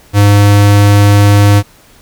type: tone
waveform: square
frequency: 102 Hz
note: G#2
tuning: 31 cents flat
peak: -4 dBFS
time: 0.13-1.63 s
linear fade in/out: 50 ms
effects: pink hiss -43 dBFS RMS until 2.01 s